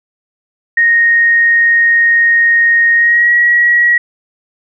sine tone with pitch glide, 1862 to 1913.2 Hz, A#6 to A#6, -2 to +44 cents, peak -6 dBFS, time 0.77-3.98 s, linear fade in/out 5 ms, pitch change +46 cents, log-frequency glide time 2.95-3.33 s, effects none

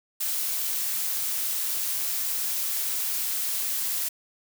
blue noise, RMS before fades -28 dBFS, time 0.2-4.09 s, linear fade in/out 10 ms, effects none

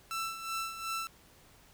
sawtooth tone with tremolo, 1333 Hz, E6, 19 cents sharp, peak -29 dBFS, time 0.11-1.07 s, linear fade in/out 0 ms, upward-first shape sine, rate 2.7 Hz, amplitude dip 65%, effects pink hiss -60 dBFS RMS until 1.73 s

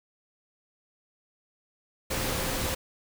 sine tone in noise, 523.3 Hz, C5, in tune, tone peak -38 dBFS, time 2.1-2.75 s, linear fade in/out 10 ms, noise pink, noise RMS -30 dBFS, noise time 2.1-2.75 s, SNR -11 dB, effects none

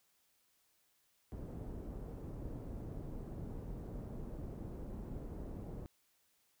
pink low-pass noise, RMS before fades -45 dBFS, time 1.32-5.86 s, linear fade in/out 0 ms, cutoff 420 Hz, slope 12 dB/octave, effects white hiss -75 dBFS RMS until 6.6 s

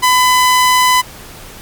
sawtooth tone, 1005 Hz, B5, 30 cents sharp, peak -4 dBFS, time 0.02-1.02 s, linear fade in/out 20 ms, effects pink hiss -34 dBFS RMS until 1.61 s + MP3 96 kbps

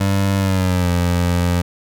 25% pulse tone with pitch glide, 98 to 87.81 Hz, G2 to F2, 0 to +10 cents, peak -11 dBFS, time 0-1.62 s, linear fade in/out 10 ms, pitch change -190 cents, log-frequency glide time 0.38-0.9 s, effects none

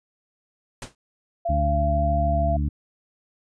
pink noise with exponential decay, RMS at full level -30 dBFS, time 0.82-0.95 s, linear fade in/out 2 ms, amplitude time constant 28 ms
sine tone with vibrato, 681 Hz, F5, 44 cents flat, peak -22 dBFS, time 1.45-2.57 s, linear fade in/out 10 ms, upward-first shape sine, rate 1.7 Hz, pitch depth 9 cents each way
harmonic tone, 73.2 Hz, D2, 5 cents flat, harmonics 1 / 2 / 3 / 4, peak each -22 / -28 / -32 / -34 dBFS, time 1.49-2.69 s, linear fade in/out 5 ms
effects resampled to 22050 Hz

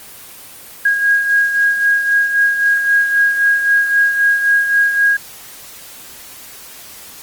sine beating tone pair, 1637 / 1640.8 Hz, G#6 / G#6, -25 / -21 cents, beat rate 3.8 Hz, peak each -11 / -19 dBFS, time 0.85-5.17 s, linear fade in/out 5 ms, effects white hiss -36 dBFS RMS until 7.22 s + Opus 24 kbps

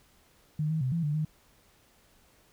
sine tone with pitch steps, 152.6 / 158.7 / 128.9 / 167.5 / 148 / 154.5 Hz, D#3 / D#3 / C3 / E3 / D3 / D#3, -33 / +35 / -26 / +28 / +14 / -12 cents, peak -26 dBFS, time 0.59-1.25 s, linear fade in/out 5 ms, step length 110 ms, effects pink hiss -63 dBFS RMS until 2.52 s

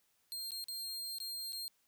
sawtooth tone with dropouts, 4201 Hz, C8, 6 cents sharp, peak -37 dBFS, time 0.32-1.68 s, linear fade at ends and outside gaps 0 ms, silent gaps 0.507-0.518 / 0.641-0.684 / 1.184-1.202 / 1.523-1.53 s, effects white hiss -75 dBFS RMS until 1.87 s

